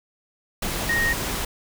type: tone in noise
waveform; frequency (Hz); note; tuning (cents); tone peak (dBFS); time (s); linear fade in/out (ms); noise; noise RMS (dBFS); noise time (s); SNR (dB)
sine; 1864.7; A#6; 0; -20; 0.89-1.13; 5; pink; -27; 0.62-1.45; +4
effects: none